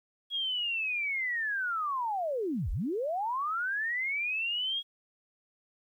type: linear two-way sweep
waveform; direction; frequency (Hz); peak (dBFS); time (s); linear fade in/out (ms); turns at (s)
sine; down then up; 3322 to 30.88 to 3322; -29; 0.3-4.83; 50; 2.71
effects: 11-bit